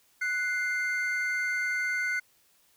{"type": "tone pair together", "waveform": "triangle", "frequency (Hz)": [1482, 2096], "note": ["F#6", "C7"], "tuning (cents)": [2, 2], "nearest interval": "tritone", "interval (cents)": 600, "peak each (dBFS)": -28, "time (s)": [0.21, 2.2], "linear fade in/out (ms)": 10, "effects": ["white hiss -65 dBFS RMS until 2.76 s"]}